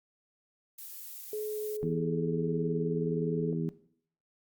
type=noise; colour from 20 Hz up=violet; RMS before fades=-44 dBFS; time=0.78-1.77 s; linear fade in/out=5 ms
type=tone; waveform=sine; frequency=426.2 Hz; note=G#4; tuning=45 cents sharp; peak=-32 dBFS; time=1.33-3.53 s; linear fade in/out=2 ms
type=harmonic tone; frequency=81.4 Hz; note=E2; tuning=21 cents flat; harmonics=2 / 3 / 4 / 5; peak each=-32 / -36 / -38 / -40 dBFS; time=1.83-3.69 s; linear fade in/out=0 ms
effects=noise-tail reverb RT60 0.6 s tail -17 dB re dry + Opus 48 kbps